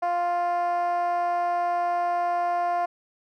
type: tone with band-pass filter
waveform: 10% pulse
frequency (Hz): 349.9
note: F4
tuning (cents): +3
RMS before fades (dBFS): -25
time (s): 0.02-2.86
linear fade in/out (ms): 10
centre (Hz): 770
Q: 6.5
effects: none